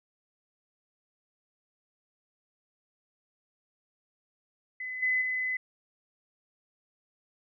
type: tone with level steps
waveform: sine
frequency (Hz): 2019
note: B6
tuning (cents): +38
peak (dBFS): -34 / -24 / -28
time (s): 4.8-5.57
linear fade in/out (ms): 5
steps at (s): 5.02 / 5.21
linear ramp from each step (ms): 10
effects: none